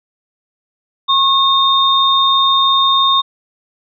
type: tone pair together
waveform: sine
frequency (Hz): 1086 / 3663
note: C#6 / A#7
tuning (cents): -36 / -31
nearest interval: octave + major sixth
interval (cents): 2105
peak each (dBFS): -12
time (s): 1.08-3.22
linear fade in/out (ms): 20
effects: none